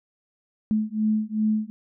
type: beating tone pair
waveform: sine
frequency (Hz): 214.3 / 216.9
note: A3 / A3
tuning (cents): -45 / -25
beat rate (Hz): 2.6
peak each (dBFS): -24 / -24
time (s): 0.71-1.7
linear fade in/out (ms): 0
effects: none